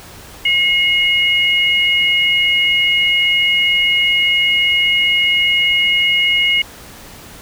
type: tone pair together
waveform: sine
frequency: 2159 / 2882 Hz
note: C#7 / F#7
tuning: -46 / -46 cents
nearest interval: perfect fourth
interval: 500 cents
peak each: -14 dBFS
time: 0.45-6.62 s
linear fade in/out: 5 ms
effects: pink hiss -37 dBFS RMS until 7.41 s